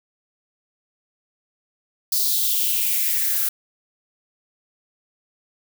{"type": "noise with high-pass filter sweep", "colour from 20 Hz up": "violet", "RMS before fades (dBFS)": -21, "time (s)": [2.12, 3.49], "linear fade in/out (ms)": 5, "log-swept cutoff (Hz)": [4700, 1400], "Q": 4, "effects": []}